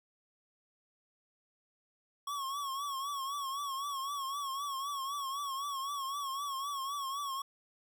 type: tone with vibrato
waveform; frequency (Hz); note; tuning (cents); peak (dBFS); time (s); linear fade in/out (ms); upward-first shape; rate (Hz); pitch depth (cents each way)
square; 1108.7; C#6; 0; -36; 2.27-7.42; 5; triangle; 3.9; 90
effects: none